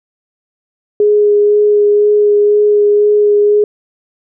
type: tone with vibrato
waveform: sine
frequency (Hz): 415.3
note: G#4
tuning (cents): 0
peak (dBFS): -6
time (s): 1-3.64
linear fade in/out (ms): 2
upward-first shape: sine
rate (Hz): 2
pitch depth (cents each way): 11
effects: none